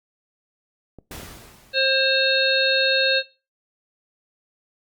clicks, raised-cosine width 2 ms, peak -27 dBFS, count 4, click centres 0.987 / 1.111 / 1.199 / 1.233 s
pink noise with exponential decay, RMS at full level -35 dBFS, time 1.11-2.36 s, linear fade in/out 5 ms, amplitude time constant 270 ms
harmonic tone, 533 Hz, C5, 32 cents sharp, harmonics 1 / 3 / 5 / 7 / 8, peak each -22 / -23 / -24 / -23 / -23 dBFS, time 1.73-3.23 s, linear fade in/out 50 ms
effects noise-tail reverb RT60 0.3 s tail -20 dB re dry + Opus 48 kbps

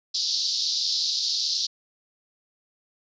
pink band-pass noise, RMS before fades -26 dBFS, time 0.14-1.67 s, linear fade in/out 10 ms, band 4000 to 5400 Hz, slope 48 dB/octave, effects resampled to 16000 Hz

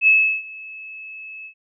sine tone with ADSR envelope, 2596 Hz, E7, 27 cents flat, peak -9 dBFS, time 0.01-1.54 s, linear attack 62 ms, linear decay 350 ms, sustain -24 dB, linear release 85 ms, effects none

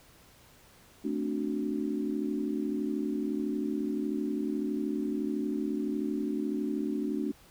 sine chord, D dominant seventh, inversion second, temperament equal, 220 / 261.6 / 293.7 / 370 Hz, A3 / C4 / D4 / F#4, 0 / 0 / 0 / 0 cents, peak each -34 / -37 / -32 / -37 dBFS, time 1.04-7.32 s, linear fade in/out 10 ms, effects pink hiss -58 dBFS RMS until 7.5 s

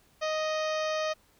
harmonic tone, 623 Hz, D#5, 2 cents sharp, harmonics 1 / 2 / 3 / 4 / 5 / 6 / 7 / 8 / 9 / 10, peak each -29 / -35 / -39 / -41 / -43 / -45 / -46 / -47 / -48 / -49 dBFS, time 0.21-1.14 s, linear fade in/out 20 ms, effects pink hiss -64 dBFS RMS until 1.39 s

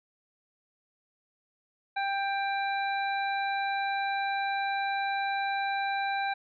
harmonic tone, 790 Hz, G5, 13 cents sharp, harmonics 1 / 2 / 3 / 5, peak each -29 / -34 / -37 / -41 dBFS, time 1.96-6.34 s, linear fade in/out 10 ms, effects none

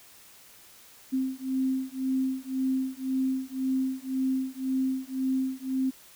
sine beating tone pair, 261.6 / 263.5 Hz, C4 / C4, 0 / +12 cents, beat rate 1.9 Hz, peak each -29 dBFS, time 1.12-5.91 s, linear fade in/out 20 ms, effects white hiss -53 dBFS RMS until 6.15 s

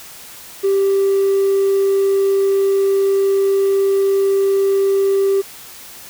triangle tone, 392 Hz, G4, in tune, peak -9 dBFS, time 0.63-5.42 s, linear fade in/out 20 ms, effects tanh soft clip ceiling -8 dBFS + white hiss -37 dBFS RMS until 6.09 s

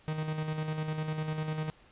45% pulse tone with tremolo, 155.6 Hz, D#3, in tune, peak -30 dBFS, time 0.08-1.7 s, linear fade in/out 0 ms, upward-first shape square, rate 10 Hz, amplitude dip 45%, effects pink hiss -60 dBFS RMS until 1.91 s + resampled to 8000 Hz

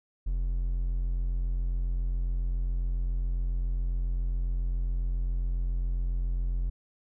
triangle tone, 43.65 Hz, F1, in tune, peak -24 dBFS, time 0.26-6.7 s, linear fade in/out 10 ms, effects none

